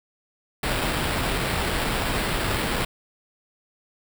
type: noise with sample-and-hold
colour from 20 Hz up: pink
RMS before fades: -25 dBFS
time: 0.63-2.85 s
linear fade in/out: 5 ms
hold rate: 6300 Hz
effects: none